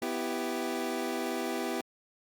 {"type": "chord", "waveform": "25% pulse", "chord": "E minor", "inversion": "second", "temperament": "equal with one note detuned", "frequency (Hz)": [248.8, 329.6, 392], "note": ["B3", "E4", "G4"], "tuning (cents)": [13, 0, 0], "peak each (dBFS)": -32, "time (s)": [0.02, 1.81], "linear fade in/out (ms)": 2, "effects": ["Opus 48 kbps"]}